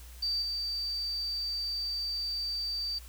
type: tone with level steps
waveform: sine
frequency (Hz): 4639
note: D8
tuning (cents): -22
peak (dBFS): -28 / -31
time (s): 0.22-2.99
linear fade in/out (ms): 10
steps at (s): 0.42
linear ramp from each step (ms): 2
effects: added 60 Hz sine -46 dBFS peak until 3.08 s + white hiss -54 dBFS RMS until 3.08 s